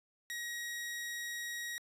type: tone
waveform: sawtooth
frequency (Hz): 1897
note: A#6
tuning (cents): +30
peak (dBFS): -35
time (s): 0.3-1.78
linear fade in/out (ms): 0
effects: resampled to 32000 Hz